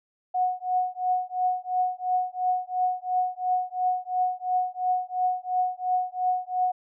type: tone with tremolo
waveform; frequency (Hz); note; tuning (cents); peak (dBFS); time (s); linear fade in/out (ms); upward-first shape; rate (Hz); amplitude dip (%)
sine; 733; F#5; -16; -19; 0.34-6.72; 10; triangle; 2.9; 100
effects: none